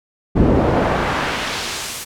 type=noise with band-pass filter sweep; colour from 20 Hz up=brown; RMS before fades=-18 dBFS; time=0.35-2.05 s; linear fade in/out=20 ms; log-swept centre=270 to 11000 Hz; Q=0.75; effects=none